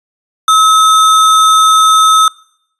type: tone with sample-and-hold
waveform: sine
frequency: 1289 Hz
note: E6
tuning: 39 cents flat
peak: -4 dBFS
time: 0.48-2.28 s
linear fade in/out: 2 ms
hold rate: 4900 Hz
effects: noise-tail reverb RT60 0.7 s tail -23 dB re dry + resampled to 24000 Hz